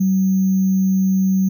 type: tone with sample-and-hold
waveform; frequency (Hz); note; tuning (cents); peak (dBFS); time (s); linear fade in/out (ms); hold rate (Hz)
sine; 190; F#3; +46; -13; 0-1.49; 10; 6300
effects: none